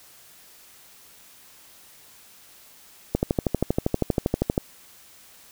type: click train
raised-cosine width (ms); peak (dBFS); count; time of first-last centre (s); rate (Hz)
2; -7; 19; 3.15-4.579; 12.6
effects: white hiss -51 dBFS RMS until 5.51 s